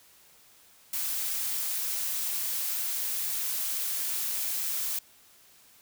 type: noise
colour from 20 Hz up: blue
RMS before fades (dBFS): -31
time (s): 0.93-4.99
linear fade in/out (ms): 5
effects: white hiss -58 dBFS RMS until 5.81 s